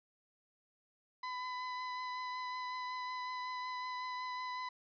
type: tone with vibrato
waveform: 35% pulse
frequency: 1004 Hz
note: B5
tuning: 28 cents sharp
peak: -37 dBFS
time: 1.23-4.69 s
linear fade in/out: 5 ms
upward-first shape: triangle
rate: 5.4 Hz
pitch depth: 15 cents each way
effects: resampled to 11025 Hz